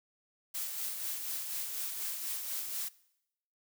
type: noise with tremolo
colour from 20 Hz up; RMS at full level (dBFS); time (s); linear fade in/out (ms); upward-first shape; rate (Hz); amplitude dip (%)
blue; -36; 0.54-2.89; 10; sine; 4.1; 40
effects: noise-tail reverb RT60 0.8 s tail -21 dB re dry